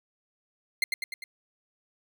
30% pulse tone with echo, 2093 Hz, C7, in tune, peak -19 dBFS, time 0.82-0.84 s, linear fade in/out 2 ms, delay 100 ms, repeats 4, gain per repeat -4 dB, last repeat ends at 1.24 s, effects none

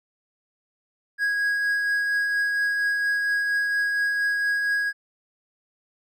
triangle tone with tremolo, 1651 Hz, G#6, 11 cents flat, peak -18 dBFS, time 1.18-4.93 s, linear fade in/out 50 ms, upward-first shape triangle, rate 4.3 Hz, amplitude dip 30%, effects none

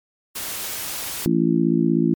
white noise, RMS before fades -29 dBFS, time 0.35-1.26 s, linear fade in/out 10 ms
harmonic tone, 56.3 Hz, A1, 40 cents sharp, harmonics 3 / 4 / 5 / 6, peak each -21 / -21 / -21 / -21 dBFS, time 1.26-2.14 s, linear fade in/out 0 ms
effects MP3 96 kbps

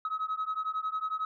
sine beating tone pair, 1272 / 1283 Hz, D#6 / E6, +38 / -47 cents, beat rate 11 Hz, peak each -32 / -32 dBFS, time 0.05-1.25 s, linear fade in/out 2 ms, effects tanh soft clip ceiling -26 dBFS

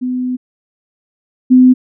sine tone pair in turn, 252 / 254.3 Hz, B3 / C4, +35 / -49 cents, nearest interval unison, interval 16 cents, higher second, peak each -15 / -3 dBFS, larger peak second, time 0.01-0.37 / 1.5-1.74 s, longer first, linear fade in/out 20 ms, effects none

